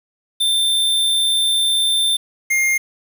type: tone pair in turn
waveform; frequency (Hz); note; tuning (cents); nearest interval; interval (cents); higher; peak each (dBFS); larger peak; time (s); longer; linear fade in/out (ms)
square; 3571 / 2123; A7 / C7; +25 / +25; major sixth; 900; first; -15; neither; 0.4-2.17 / 2.5-2.78; first; 10
effects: 7-bit